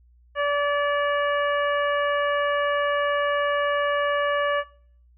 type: harmonic tone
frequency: 577 Hz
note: D5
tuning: 31 cents flat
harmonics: 1 / 2 / 3 / 4 / 5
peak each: -23 / -26 / -27 / -38 / -35 dBFS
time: 0.35-4.64 s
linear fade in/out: 50 ms
effects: noise-tail reverb RT60 0.5 s tail -19 dB re dry + added 60 Hz sine -53 dBFS peak until 5.17 s